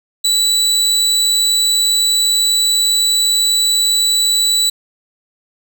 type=tone; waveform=30% pulse; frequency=3951 Hz; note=B7; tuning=in tune; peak=-9 dBFS; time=0.24-4.7 s; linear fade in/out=10 ms; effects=none